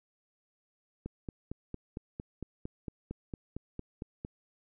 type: click train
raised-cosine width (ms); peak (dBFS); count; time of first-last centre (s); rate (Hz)
3; -25; 15; 1.06-4.249; 4.39
effects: none